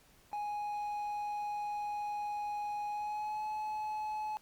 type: tone with pitch glide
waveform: triangle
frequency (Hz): 830.6 to 854.9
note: G#5 to G#5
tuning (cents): 0 to +50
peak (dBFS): -33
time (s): 0.33-4.37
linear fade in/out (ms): 0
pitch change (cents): +50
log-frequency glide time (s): 2.89-3.45
effects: pink hiss -64 dBFS RMS until 4.41 s + Opus 48 kbps